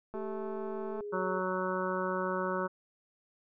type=tone with pitch glide; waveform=sine; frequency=390.4 to 412.7 Hz; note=G4 to G#4; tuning=-7 to -11 cents; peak=-37 dBFS; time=0.14-1.4 s; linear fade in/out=10 ms; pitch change=+96 cents; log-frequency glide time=0.91-0.98 s
type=click train; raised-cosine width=1 ms; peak=-29 dBFS; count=190; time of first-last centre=0.14-1.007 s; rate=218 Hz
type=harmonic tone; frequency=185.6 Hz; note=F#3; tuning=6 cents sharp; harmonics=1 / 2 / 3 / 5 / 6 / 7 / 8; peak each=-38 / -36 / -36 / -39 / -39 / -39 / -40 dBFS; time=1.12-2.68 s; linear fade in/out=20 ms
effects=none